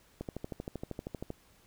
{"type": "click train", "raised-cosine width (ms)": 2, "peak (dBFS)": -24, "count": 15, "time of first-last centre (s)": [0.21, 1.304], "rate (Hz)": 12.8, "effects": ["pink hiss -64 dBFS RMS until 1.66 s"]}